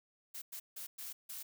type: noise bursts at uneven times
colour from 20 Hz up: blue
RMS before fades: -45 dBFS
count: 5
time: 0.34-0.42 / 0.52-0.6 / 0.76-0.87 / 0.98-1.13 / 1.29-1.43 s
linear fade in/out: 10 ms
effects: none